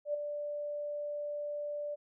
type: tone with ADSR envelope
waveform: sine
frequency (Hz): 587.3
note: D5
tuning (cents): 0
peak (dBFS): -28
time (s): 0.05-1.96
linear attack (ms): 91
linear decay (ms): 9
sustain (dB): -7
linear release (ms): 24
effects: none